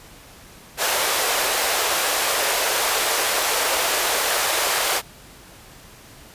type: high-pass noise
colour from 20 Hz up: pink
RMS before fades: -21 dBFS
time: 0.77-5.02 s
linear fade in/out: 50 ms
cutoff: 470 Hz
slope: 24 dB/octave
effects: pink hiss -45 dBFS RMS until 6.34 s + resampled to 32000 Hz